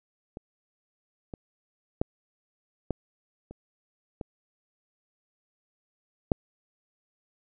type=clicks; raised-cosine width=2 ms; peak=-25 / -24 / -11 / -14 / -29 / -21 / -8 dBFS; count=7; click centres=0.371 / 1.338 / 2.015 / 2.907 / 3.51 / 4.212 / 6.318 s; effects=none